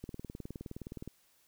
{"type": "click train", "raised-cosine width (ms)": 3, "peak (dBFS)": -29, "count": 21, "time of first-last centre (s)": [0.04, 1.076], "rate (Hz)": 19.3, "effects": ["white hiss -69 dBFS RMS until 1.47 s"]}